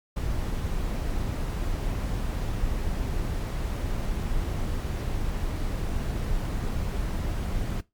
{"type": "noise", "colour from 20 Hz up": "brown", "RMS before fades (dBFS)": -28, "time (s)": [0.16, 7.81], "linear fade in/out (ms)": 10, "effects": ["noise-tail reverb RT60 0.2 s tail -19 dB re dry", "MP3 96 kbps"]}